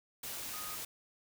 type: tone in noise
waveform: sine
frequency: 1245 Hz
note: D#6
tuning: 1 cent sharp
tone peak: -47 dBFS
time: 0.53-0.76 s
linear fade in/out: 5 ms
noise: white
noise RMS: -42 dBFS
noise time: 0.23-0.85 s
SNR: -8 dB
effects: none